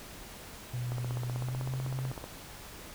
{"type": "tone with pitch glide", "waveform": "sine", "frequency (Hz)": [122.4, 130.43], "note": ["B2", "C3"], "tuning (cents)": [-15, -5], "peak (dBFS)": -32, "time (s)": [0.73, 2.12], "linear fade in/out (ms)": 10, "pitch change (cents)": 110, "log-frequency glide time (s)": [1.28, 1.71]}
{"type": "click train", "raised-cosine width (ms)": 1, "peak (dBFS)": -26, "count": 22, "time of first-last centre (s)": [0.92, 2.241], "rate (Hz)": 15.9}
{"effects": ["pink hiss -47 dBFS RMS until 2.94 s"]}